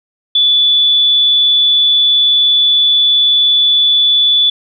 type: tone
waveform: sine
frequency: 3461 Hz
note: A7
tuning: 29 cents flat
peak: -7 dBFS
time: 0.35-4.5 s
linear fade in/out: 5 ms
effects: none